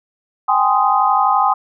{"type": "chord", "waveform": "sine", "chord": "Ab major seventh", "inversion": "third", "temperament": "just", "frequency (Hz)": [778.7, 830.6, 1038.3, 1245.9], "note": ["G5", "Ab5", "C6", "Eb6"], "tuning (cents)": [-12, 0, -14, 2], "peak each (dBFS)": -17, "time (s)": [0.48, 1.54], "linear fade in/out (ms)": 10, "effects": []}